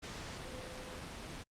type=tone in noise; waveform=sine; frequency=510 Hz; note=C5; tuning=44 cents flat; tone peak=-50 dBFS; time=0.44-1 s; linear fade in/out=20 ms; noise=pink; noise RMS=-45 dBFS; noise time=0.02-1.44 s; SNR=-8 dB; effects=low-pass 7000 Hz 12 dB/octave + Opus 48 kbps